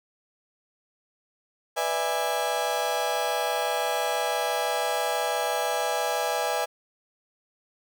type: chord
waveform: 35% pulse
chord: E dominant seventh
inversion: second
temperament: just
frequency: 494.4 / 593.3 / 659.3 / 824.1 Hz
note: B4 / D5 / E5 / G#5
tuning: +2 / +18 / 0 / -14 cents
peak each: -30 / -30 / -29 / -27 dBFS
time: 1.76-6.66 s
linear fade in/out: 20 ms
effects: none